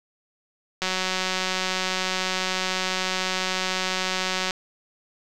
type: click train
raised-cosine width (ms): 0.2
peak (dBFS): -8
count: 687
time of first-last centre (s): 0.82-4.508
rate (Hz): 186
effects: none